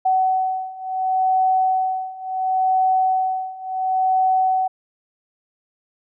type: beating tone pair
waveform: sine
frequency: 752 / 752.71 Hz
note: F#5 / F#5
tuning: +28 / +30 cents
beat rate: 0.71 Hz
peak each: -21 / -19 dBFS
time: 0.05-4.68 s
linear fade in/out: 10 ms
effects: none